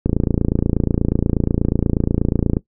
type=click train; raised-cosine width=3 ms; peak=-3 dBFS; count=72; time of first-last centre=0.06-2.569 s; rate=28.3 Hz; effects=noise-tail reverb RT60 0.1 s tail -18 dB re dry